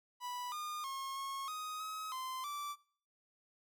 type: tone with pitch steps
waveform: 45% pulse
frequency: 985 / 1215 / 1080 / 1090 / 1251 / 1273 / 1036 / 1165 Hz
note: B5 / D#6 / C#6 / C#6 / D#6 / D#6 / C6 / D6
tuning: -5 / -42 / -45 / -29 / +9 / +39 / -17 / -14 cents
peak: -40 dBFS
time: 0.2-2.76 s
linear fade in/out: 50 ms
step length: 320 ms
effects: noise-tail reverb RT60 0.5 s tail -20 dB re dry